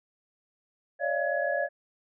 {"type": "tone cluster", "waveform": "sine", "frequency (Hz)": [559, 598, 686, 1687], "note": ["C#5", "D5", "F5", "G#6"], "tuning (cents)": [14, 31, -31, 27], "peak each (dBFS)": -31, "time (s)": [0.99, 1.69], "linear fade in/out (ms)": 50, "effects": []}